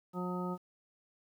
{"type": "harmonic tone", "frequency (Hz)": 180, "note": "F#3", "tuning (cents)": -47, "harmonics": [1, 2, 3, 4, 5, 7], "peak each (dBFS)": [-36, -41, -45, -49, -44, -43], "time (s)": [0.13, 0.58], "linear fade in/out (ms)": 50, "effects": ["11-bit"]}